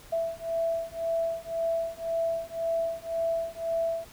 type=beating tone pair; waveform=sine; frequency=662 / 663.9 Hz; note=E5 / E5; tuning=+7 / +12 cents; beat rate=1.9 Hz; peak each=-30 dBFS; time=0.12-4.05 s; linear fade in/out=10 ms; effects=pink hiss -51 dBFS RMS until 4.12 s